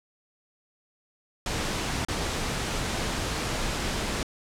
pink noise with dropouts, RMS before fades -29 dBFS, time 1.46-4.23 s, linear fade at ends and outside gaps 2 ms, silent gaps 2.05-2.084 s, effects low-pass 8000 Hz 12 dB/octave

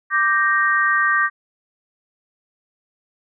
sine chord, G minor, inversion second, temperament equal, 1174.7 / 1568 / 1864.7 Hz, D6 / G6 / Bb6, 0 / 0 / 0 cents, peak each -19 dBFS, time 0.1-1.3 s, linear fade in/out 50 ms, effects none

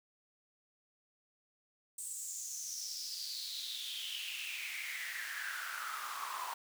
pink noise with high-pass filter sweep, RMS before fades -42 dBFS, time 1.98-6.54 s, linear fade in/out 5 ms, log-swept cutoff 8400 to 960 Hz, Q 6.8, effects none

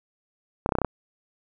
clicks, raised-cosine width 1 ms, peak -8 dBFS, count 7, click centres 0.661 / 0.691 / 0.722 / 0.753 / 0.786 / 0.817 / 0.847 s, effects none

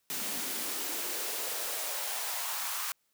white noise with high-pass filter sweep, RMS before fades -35 dBFS, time 0.1-2.92 s, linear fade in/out 0 ms, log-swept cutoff 200 to 1100 Hz, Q 2.2, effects white hiss -75 dBFS RMS until 3.13 s

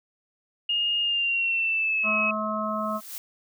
sine tone with pitch glide, 2842 to 2561 Hz, F7 to D#7, +30 to +49 cents, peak -22 dBFS, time 0.69-2.31 s, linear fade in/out 5 ms, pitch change -181 cents, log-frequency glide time 1.01-2.13 s
harmonic tone, 214.7 Hz, A3, 42 cents flat, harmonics 1 / 3 / 5 / 6, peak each -31 / -31 / -31 / -31 dBFS, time 2.03-3.01 s, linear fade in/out 50 ms
blue noise with exponential growth, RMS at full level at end -34 dBFS, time 2.62-3.18 s, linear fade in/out 0 ms, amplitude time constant 120 ms
effects none

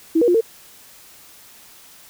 sine tone with pitch steps, 325.3 / 478 / 352.8 / 453 Hz, E4 / A#4 / F4 / A#4, -23 / +43 / +18 / -50 cents, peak -12 dBFS, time 0.15-0.41 s, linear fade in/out 10 ms, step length 65 ms, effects white hiss -46 dBFS RMS until 2.09 s

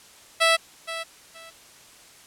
10% pulse tone with echo, 658 Hz, E5, 3 cents flat, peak -8 dBFS, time 0.4-0.57 s, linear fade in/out 20 ms, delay 470 ms, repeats 2, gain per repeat -13 dB, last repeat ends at 1.51 s, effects white hiss -50 dBFS RMS until 2.26 s + low-pass 10000 Hz 12 dB/octave

